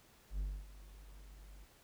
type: tone with ADSR envelope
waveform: triangle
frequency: 48.85 Hz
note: G1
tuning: 5 cents flat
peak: -32 dBFS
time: 0.3-1.66 s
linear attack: 92 ms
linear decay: 260 ms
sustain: -18 dB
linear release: 24 ms
effects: pink hiss -65 dBFS RMS until 1.83 s